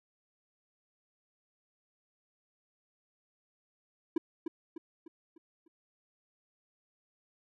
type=tone with echo; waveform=triangle; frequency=329.6 Hz; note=E4; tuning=in tune; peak=-23 dBFS; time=4.16-4.18 s; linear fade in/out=5 ms; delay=300 ms; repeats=5; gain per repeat=-7 dB; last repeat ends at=5.68 s; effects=none